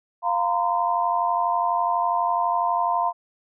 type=chord; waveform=sine; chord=F suspended fourth; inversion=none; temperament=equal with one note detuned; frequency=698.5 / 932.3 / 1024.4 Hz; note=F5 / Bb5 / C6; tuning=0 / 0 / -37 cents; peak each=-24 dBFS; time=0.22-3.13 s; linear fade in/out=50 ms; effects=none